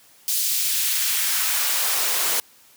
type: noise with high-pass filter sweep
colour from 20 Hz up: white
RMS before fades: -22 dBFS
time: 0.28-2.4 s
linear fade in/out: 0 ms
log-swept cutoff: 4600 to 360 Hz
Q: 0.83
effects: white hiss -53 dBFS RMS until 2.76 s + high-pass 80 Hz 12 dB/octave